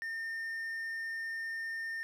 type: tone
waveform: triangle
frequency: 1815 Hz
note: A#6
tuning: 47 cents flat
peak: -34 dBFS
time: 0.02-2.03 s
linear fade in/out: 0 ms
effects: none